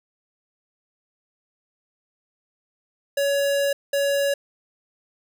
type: tone bursts at uneven times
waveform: square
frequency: 562 Hz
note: C#5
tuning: 24 cents sharp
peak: -20 dBFS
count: 2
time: 3.17-3.73 / 3.93-4.34 s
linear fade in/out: 5 ms
effects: none